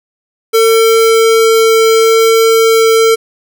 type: tone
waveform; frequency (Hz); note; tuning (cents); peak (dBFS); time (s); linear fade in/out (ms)
square; 449.9; A4; +39; -6; 0.53-3.16; 20
effects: none